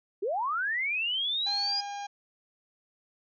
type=linear sweep; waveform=sine; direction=up; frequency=354.5 to 4978 Hz; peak=-27 dBFS; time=0.22-1.81 s; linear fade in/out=10 ms
type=harmonic tone; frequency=809 Hz; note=G#5; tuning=46 cents flat; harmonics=1 / 2 / 3 / 4 / 5 / 6 / 7 / 8; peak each=-35 / -47 / -49 / -50 / -53 / -55 / -53 / -53 dBFS; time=1.46-2.07 s; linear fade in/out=10 ms
effects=none